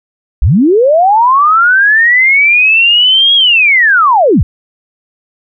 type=linear two-way sweep; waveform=sine; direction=up then down; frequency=41.59 to 3322 to 41.59 Hz; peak=-4 dBFS; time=0.42-4.43 s; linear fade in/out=0 ms; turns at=3.35 s; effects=none